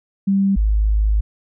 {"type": "tone pair in turn", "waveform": "sine", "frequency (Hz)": [196, 52.58], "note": ["G3", "G#1"], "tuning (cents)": [0, 22], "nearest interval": "octave + major seventh", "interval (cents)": 2278, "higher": "first", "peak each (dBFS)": -13, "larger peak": "neither", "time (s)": [[0.27, 0.56], [0.56, 1.21]], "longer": "second", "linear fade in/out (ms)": 10, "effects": []}